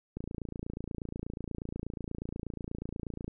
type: click train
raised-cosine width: 3 ms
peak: -24 dBFS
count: 89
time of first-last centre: 0.17-3.28 s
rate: 28.3 Hz
effects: none